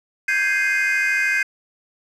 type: chord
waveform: triangle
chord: Ab major seventh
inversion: third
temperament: equal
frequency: 1568 / 1661.2 / 2093 / 2489 Hz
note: G6 / Ab6 / C7 / Eb7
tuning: 0 / 0 / 0 / 0 cents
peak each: -19 / -22 / -19 / -22 dBFS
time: 0.28-1.43 s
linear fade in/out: 5 ms
effects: tanh soft clip ceiling -11 dBFS + resampled to 32000 Hz